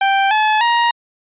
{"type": "tone with pitch steps", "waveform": "sawtooth", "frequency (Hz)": [784, 859.9, 943.2], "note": ["G5", "A5", "A#5"], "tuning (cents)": [0, -40, 20], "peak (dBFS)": -8, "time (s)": [0.01, 0.91], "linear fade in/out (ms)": 5, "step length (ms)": 300, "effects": ["resampled to 8000 Hz"]}